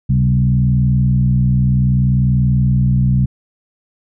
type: tone with frequency modulation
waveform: sine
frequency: 130.81 Hz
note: C3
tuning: in tune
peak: -10 dBFS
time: 0.09-3.26 s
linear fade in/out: 10 ms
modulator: 60.6 Hz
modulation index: 0.9
effects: none